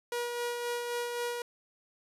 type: tone with tremolo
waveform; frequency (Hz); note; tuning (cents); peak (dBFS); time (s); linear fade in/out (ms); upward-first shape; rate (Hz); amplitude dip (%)
sawtooth; 480; B4; -49; -27; 0.12-1.42; 2; sine; 3.8; 35
effects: resampled to 32000 Hz